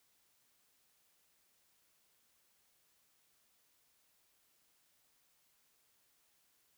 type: silence
effects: white hiss -74 dBFS RMS until 6.77 s